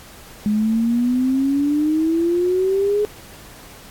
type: exponential sweep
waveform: sine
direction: up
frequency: 207.7 to 421.7 Hz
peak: -15 dBFS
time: 0.46-3.05 s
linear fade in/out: 0 ms
effects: pink hiss -42 dBFS RMS until 3.9 s + AAC 64 kbps